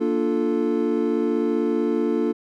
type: chord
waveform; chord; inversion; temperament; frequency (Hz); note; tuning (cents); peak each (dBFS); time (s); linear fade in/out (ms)
triangle; Bb major seventh; none; equal; 233.1 / 293.7 / 349.2 / 440; Bb3 / D4 / F4 / A4; 0 / 0 / 0 / 0; -23; 0-2.33; 20
effects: none